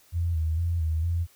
sine tone with vibrato, 82.41 Hz, E2, in tune, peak -23 dBFS, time 0.12-1.27 s, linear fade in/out 50 ms, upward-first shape square, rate 2.2 Hz, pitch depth 58 cents each way, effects white hiss -59 dBFS RMS until 1.35 s

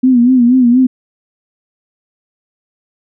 sine tone with vibrato, 248.2 Hz, B3, 9 cents sharp, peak -5 dBFS, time 0.03-0.87 s, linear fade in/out 10 ms, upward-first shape sine, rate 4.2 Hz, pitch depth 87 cents each way, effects none

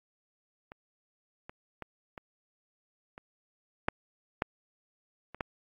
clicks, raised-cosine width 0.5 ms, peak -30 / -28 / -24 / -27 / -30 / -11 / -12 / -28 / -16 dBFS, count 9, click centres 0.719 / 1.495 / 1.823 / 2.178 / 3.179 / 3.885 / 4.421 / 5.346 / 5.408 s, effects AAC 64 kbps

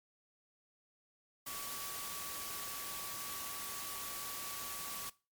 sine tone in noise, 1141 Hz, C#6, 50 cents sharp, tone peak -49 dBFS, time 1.46-5.1 s, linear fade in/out 10 ms, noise white, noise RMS -43 dBFS, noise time 1.46-5.1 s, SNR -9 dB, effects noise-tail reverb RT60 0.3 s tail -20 dB re dry + MP3 96 kbps

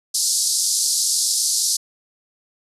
pink band-pass noise, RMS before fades -20 dBFS, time 0.14-1.77 s, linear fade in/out 10 ms, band 4400 to 11000 Hz, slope 48 dB/octave, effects resampled to 32000 Hz

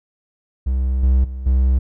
triangle tone with level steps, 64.6 Hz, C2, 21 cents flat, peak -14 / -9 / -23 / -10 dBFS, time 0.66-1.79 s, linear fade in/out 10 ms, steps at 1.03 / 1.24 / 1.46 s, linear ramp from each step 5 ms, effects none

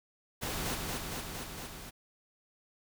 pink noise with echo, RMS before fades -36 dBFS, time 0.41-0.76 s, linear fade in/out 20 ms, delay 230 ms, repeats 5, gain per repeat -2 dB, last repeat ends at 1.91 s, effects none

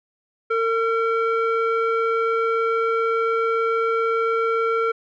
square tone with low-pass filter, 454.5 Hz, A#4, 44 cents flat, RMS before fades -21 dBFS, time 0.5-4.92 s, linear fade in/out 10 ms, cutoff 1700 Hz, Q 8.3, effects none

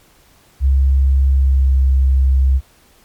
sine tone with pitch glide, 67.4 to 66.32 Hz, C#2 to C2, -48 to +24 cents, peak -9 dBFS, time 0.6-2.61 s, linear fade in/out 50 ms, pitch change -28 cents, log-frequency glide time 1.32-1.75 s, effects pink hiss -51 dBFS RMS until 3.04 s + MP3 96 kbps

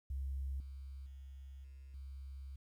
sine tone with level steps, 67.5 Hz, C#2, 45 cents flat, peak -37 / -45 / -48 / -50 / -45 dBFS, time 0.1-2.56 s, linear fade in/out 5 ms, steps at 0.6 / 1.06 / 1.64 / 1.94 s, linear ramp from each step 2 ms, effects 12-bit

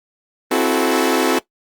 sawtooth chord, F# half-diminished seventh, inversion second, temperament equal with one note detuned, 261.6 / 329.6 / 370 / 433.9 Hz, C4 / E4 / F#4 / A4, 0 / 0 / 0 / -24 cents, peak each -16 dBFS, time 0.51-1.39 s, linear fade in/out 5 ms, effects noise-tail reverb RT60 0.1 s tail -18 dB re dry + Opus 32 kbps

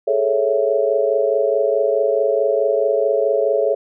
sine chord, A major seventh, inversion third, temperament equal, 415.3 / 440 / 554.4 / 659.3 Hz, G#4 / A4 / C#5 / E5, 0 / 0 / 0 / 0 cents, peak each -21 / -20 / -18 / -22 dBFS, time 0.07-3.75 s, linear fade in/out 10 ms, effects none

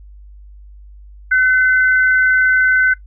sine tone pair together, 1518.8 / 2055 Hz, F#6 / C7, +45 / -32 cents, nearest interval perfect fourth, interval 523 cents, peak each -10 / -20 dBFS, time 1.31-2.94 s, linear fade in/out 10 ms, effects noise-tail reverb RT60 0.1 s tail -17 dB re dry + added 50 Hz sine -36 dBFS peak until 3.06 s

